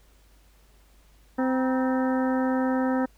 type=harmonic tone with a mistuned harmonic; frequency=259.2 Hz; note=C4; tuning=16 cents flat; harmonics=1 / 2 / 3 / 4 / 5 / 6 / 7; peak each=-23 / -29 / -33 / -35 / -37 / -39 / -40 dBFS; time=1.38-3.06 s; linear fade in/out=10 ms; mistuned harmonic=4; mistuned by=-140 cents; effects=added 50 Hz sine -55 dBFS peak until 3.17 s + pink hiss -62 dBFS RMS until 3.17 s